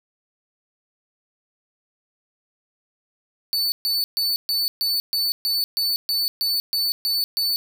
45% pulse tone bursts, 4496 Hz, C#8, 24 cents sharp, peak -19 dBFS, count 13, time 3.53-7.56 s, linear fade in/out 0 ms, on 190 ms, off 130 ms, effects none

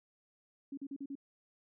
sine tone bursts, 277.2 Hz, C#4, in tune, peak -39 dBFS, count 5, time 0.72-1.154 s, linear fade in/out 5 ms, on 54 ms, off 41 ms, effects none

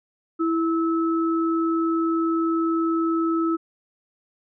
sine tone pair together, 329.6 / 1300 Hz, E4 / E6, 0 / -24 cents, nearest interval 2 octaves, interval 2376 cents, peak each -20 / -27 dBFS, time 0.39-3.57 s, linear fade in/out 20 ms, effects none

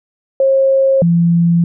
sine tone pair in turn, 538 / 170.1 Hz, C5 / F3, +48 / -45 cents, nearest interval octave + minor sixth, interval 1993 cents, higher first, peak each -8 dBFS, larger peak neither, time 0.4-1.02 / 1.02-1.64 s, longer neither, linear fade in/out 2 ms, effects none

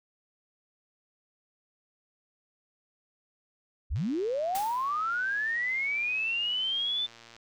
sine linear sweep, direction up, 40.33 to 3555 Hz, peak -27 dBFS, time 3.9-7.07 s, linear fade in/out 20 ms
click train, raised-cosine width 0.2 ms, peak -33 dBFS, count 396, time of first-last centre 3.96-7.365 s, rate 116 Hz
white noise with exponential decay, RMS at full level -36 dBFS, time 4.55-4.98 s, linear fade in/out 1 ms, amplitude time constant 93 ms
effects none

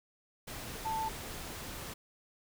sine tone in noise, 885 Hz, A5, 10 cents sharp, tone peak -32 dBFS, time 0.85-1.09 s, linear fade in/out 10 ms, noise pink, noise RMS -43 dBFS, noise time 0.47-1.94 s, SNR +8 dB, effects none

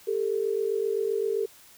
sine tone pair together, 400 / 447.7 Hz, G4 / A4, +35 / +30 cents, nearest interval major second, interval 195 cents, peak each -27 dBFS, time 0.07-1.46 s, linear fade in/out 10 ms, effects white hiss -53 dBFS RMS until 1.77 s

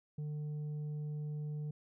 sine tone with tanh clipping, 150 Hz, D3, 37 cents sharp, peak -38 dBFS, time 0.18-1.71 s, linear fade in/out 5 ms, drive 4 dB, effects none

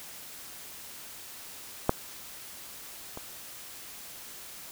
clicks, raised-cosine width 1 ms, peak -7 / -24 dBFS, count 2, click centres 1.894 / 3.174 s, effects white hiss -45 dBFS RMS until 4.71 s

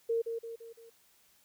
sine tone with echo, 459.5 Hz, A#4, 25 cents flat, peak -27 dBFS, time 0.09-0.22 s, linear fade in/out 10 ms, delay 170 ms, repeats 4, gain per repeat -6 dB, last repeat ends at 0.9 s, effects white hiss -66 dBFS RMS until 1.44 s

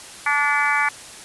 harmonic tone with a mistuned harmonic, 290 Hz, D4, 22 cents flat, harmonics 3 / 4 / 5 / 6 / 7 / 8, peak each -24 / -24 / -24 / -24 / -24 / -24 dBFS, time 0.26-0.89 s, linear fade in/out 5 ms, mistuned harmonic 8, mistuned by -19 cents, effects white hiss -39 dBFS RMS until 1.24 s + resampled to 24000 Hz

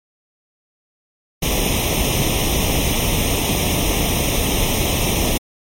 pink noise with comb filter, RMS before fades -18 dBFS, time 1.42-5.38 s, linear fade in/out 10 ms, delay 0.33 ms, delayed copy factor +0.85, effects MP3 64 kbps

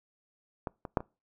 clicks, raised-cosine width 1 ms, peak -19 / -24 / -10 / -26 dBFS, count 4, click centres 0.672 / 0.852 / 0.972 / 1.005 s, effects noise-tail reverb RT60 0.3 s tail -26 dB re dry

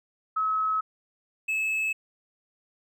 sine / triangle tone pair in turn, 1286 / 2597 Hz, E6 / E7, -43 / -26 cents, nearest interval octave, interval 1217 cents, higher second, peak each -23 dBFS, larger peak neither, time 0.36-0.81 / 1.48-1.93 s, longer neither, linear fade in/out 10 ms, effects none

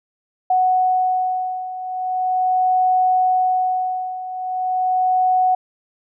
sine beating tone pair, 740 / 740.4 Hz, F#5 / F#5, 0 / +1 cents, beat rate 0.4 Hz, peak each -21 / -17 dBFS, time 0.5-5.55 s, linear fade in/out 5 ms, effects none

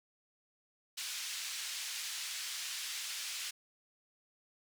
white band-pass noise, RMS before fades -41 dBFS, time 0.97-3.51 s, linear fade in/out 10 ms, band 2100 to 6400 Hz, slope 12 dB/octave, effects none

